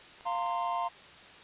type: clicks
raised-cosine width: 0.3 ms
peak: -36 dBFS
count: 8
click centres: 0.209 / 0.266 / 0.322 / 0.353 / 0.386 / 0.424 / 0.463 / 0.497 s
type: chord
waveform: triangle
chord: F suspended fourth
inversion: none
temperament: equal with one note detuned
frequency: 698.5 / 917.4 / 1046.5 Hz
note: F5 / Bb5 / C6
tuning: 0 / -28 / 0 cents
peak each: -32 dBFS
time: 0.25-0.89 s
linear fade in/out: 20 ms
effects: white hiss -51 dBFS RMS until 1.43 s + resampled to 8000 Hz